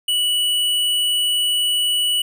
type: tone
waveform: square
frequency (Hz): 2948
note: F#7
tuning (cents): -7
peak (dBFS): -17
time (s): 0.08-2.22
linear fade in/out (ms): 5
effects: none